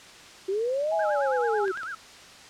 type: linear two-way sweep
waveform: sine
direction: up then down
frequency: 370 to 659.3 to 370 Hz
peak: -24 dBFS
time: 0.48-1.72 s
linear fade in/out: 10 ms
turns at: 0.95 s
type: tone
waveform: sine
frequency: 830.6 Hz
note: G#5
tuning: in tune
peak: -27 dBFS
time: 0.91-1.66 s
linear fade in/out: 20 ms
type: tone with vibrato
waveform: sine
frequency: 1454 Hz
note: F#6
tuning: 31 cents flat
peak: -32 dBFS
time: 0.99-1.95 s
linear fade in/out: 5 ms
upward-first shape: sine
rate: 9.1 Hz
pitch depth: 210 cents each way
type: clicks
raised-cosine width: 0.2 ms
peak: -24 dBFS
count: 3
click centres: 1.68 / 1.774 / 1.833 s
effects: white hiss -47 dBFS RMS until 2.49 s + low-pass 6000 Hz 12 dB/octave